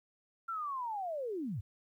sine linear sweep, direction down, 1380 to 80.8 Hz, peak -35 dBFS, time 0.48-1.61 s, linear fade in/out 10 ms, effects 12-bit

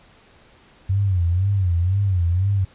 sine tone with vibrato, 92.5 Hz, F#2, in tune, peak -16 dBFS, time 0.89-2.65 s, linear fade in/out 10 ms, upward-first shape sine, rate 2 Hz, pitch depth 150 cents each way, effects pink hiss -52 dBFS RMS until 2.74 s + resampled to 8000 Hz

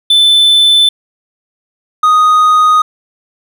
triangle tone pair in turn, 3520 / 1244.5 Hz, A7 / D#6, 0 / 0 cents, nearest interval octave + tritone, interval 1800 cents, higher first, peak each -3 dBFS, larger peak neither, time 0.1-0.89 / 2.03-2.82 s, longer neither, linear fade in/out 5 ms, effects none

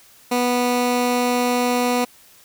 15% pulse tone, 245.7 Hz, B3, 9 cents flat, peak -11 dBFS, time 0.31-2.05 s, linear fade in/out 10 ms, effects white hiss -50 dBFS RMS until 2.44 s

